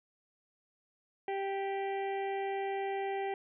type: harmonic tone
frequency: 392 Hz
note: G4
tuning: in tune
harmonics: 1 / 2 / 4 / 5 / 6 / 7 / 8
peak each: -35 / -36 / -52 / -46 / -49 / -56 / -56 dBFS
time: 1.28-3.34 s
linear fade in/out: 2 ms
effects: none